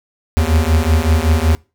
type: beating tone pair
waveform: square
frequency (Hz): 76.8 / 82.1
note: D#2 / E2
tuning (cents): -22 / -6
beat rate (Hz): 5.3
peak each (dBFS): -15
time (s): 0.37-1.55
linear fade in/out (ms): 0
effects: noise-tail reverb RT60 0.3 s tail -25 dB re dry